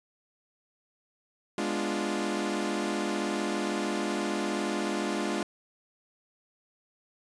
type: chord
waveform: sawtooth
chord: G# diminished seventh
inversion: none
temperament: equal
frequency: 207.7 / 246.9 / 293.7 / 349.2 Hz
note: G#3 / B3 / D4 / F4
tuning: 0 / 0 / 0 / 0 cents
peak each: -29 / -34 / -30 / -29 dBFS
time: 1.58-5.43 s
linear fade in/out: 2 ms
effects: resampled to 22050 Hz